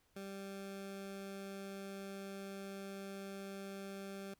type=tone; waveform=20% pulse; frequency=196 Hz; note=G3; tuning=in tune; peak=-40 dBFS; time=0.16-4.34 s; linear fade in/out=5 ms; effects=pink hiss -75 dBFS RMS until 4.39 s